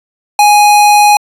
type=tone; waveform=square; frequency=830.6 Hz; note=G#5; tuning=in tune; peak=-4 dBFS; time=0.39-1.17 s; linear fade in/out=2 ms; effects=resampled to 32000 Hz